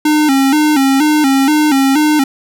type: tone with vibrato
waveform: square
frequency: 286.4 Hz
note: D4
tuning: 43 cents flat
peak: -9 dBFS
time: 0.05-2.24 s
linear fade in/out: 5 ms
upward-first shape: square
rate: 2.1 Hz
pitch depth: 100 cents each way
effects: none